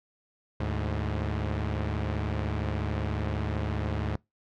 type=tone pair together; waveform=sawtooth; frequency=75 / 105.67 Hz; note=D2 / G#2; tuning=+37 / +30 cents; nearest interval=tritone; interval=593 cents; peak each=-27 dBFS; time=0.6-4.16 s; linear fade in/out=5 ms; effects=noise-tail reverb RT60 0.2 s tail -25 dB re dry + low-pass 3000 Hz 12 dB/octave